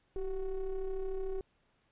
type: ring-modulated tone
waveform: triangle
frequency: 183.3 Hz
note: F#3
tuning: 16 cents flat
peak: -28 dBFS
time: 0.16-1.41 s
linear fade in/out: 2 ms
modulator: 200 Hz
effects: pink hiss -73 dBFS RMS until 1.91 s + resampled to 8000 Hz

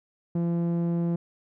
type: tone with low-pass filter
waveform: sawtooth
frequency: 170.4 Hz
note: F3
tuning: 42 cents flat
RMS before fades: -26 dBFS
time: 0.35-1.16 s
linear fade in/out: 5 ms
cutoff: 420 Hz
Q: 0.5
effects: none

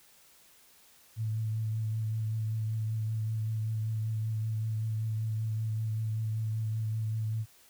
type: tone with vibrato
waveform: sine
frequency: 110 Hz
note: A2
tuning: in tune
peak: -29 dBFS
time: 1.16-7.46 s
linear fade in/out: 50 ms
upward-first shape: triangle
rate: 5.2 Hz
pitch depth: 25 cents each way
effects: white hiss -60 dBFS RMS until 7.69 s

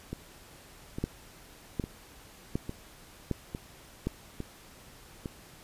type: two click trains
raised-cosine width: 3 ms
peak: -16 / -22 dBFS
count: 5 / 7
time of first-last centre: 1.04-4.07 / 0.13-5.258 s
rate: 1.32 / 1.17 Hz
effects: pink hiss -53 dBFS RMS until 5.63 s + resampled to 32000 Hz

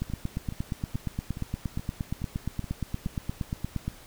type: two click trains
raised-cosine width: 5 ms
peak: -17 / -24 dBFS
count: 34 / 8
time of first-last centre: 0.02-3.88 / 0.1-3.066 s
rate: 8.55 / 2.36 Hz
effects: pink hiss -50 dBFS RMS until 4.06 s

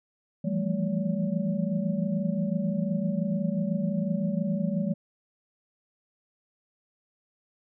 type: tone cluster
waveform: sine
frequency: 166.5 / 174.1 / 196.7 / 222.6 / 569 Hz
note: E3 / F3 / G3 / A3 / C#5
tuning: +18 / -5 / +6 / +20 / +45 cents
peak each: -32 / -33 / -28 / -32 / -36 dBFS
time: 0.44-4.94 s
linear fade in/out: 10 ms
effects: none

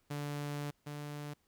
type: tone pair in turn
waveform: sawtooth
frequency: 145.5 / 146.85 Hz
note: D3 / D3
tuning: -16 / 0 cents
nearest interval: unison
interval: 16 cents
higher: second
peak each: -33 / -37 dBFS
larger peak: first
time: 0.1-0.71 / 0.86-1.34 s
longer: first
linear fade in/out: 10 ms
effects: pink hiss -75 dBFS RMS until 1.47 s

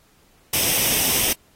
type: noise with comb filter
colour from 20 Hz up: white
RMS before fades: -20 dBFS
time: 0.53-1.33 s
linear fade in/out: 5 ms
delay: 0.35 ms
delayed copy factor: +0.55
effects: pink hiss -58 dBFS RMS until 1.55 s + AAC 48 kbps

